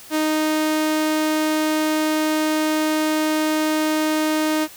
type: tone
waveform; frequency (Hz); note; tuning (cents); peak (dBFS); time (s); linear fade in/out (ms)
sawtooth; 310; D#4; -6; -14; 0.1-4.68; 50
effects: white hiss -42 dBFS RMS until 4.76 s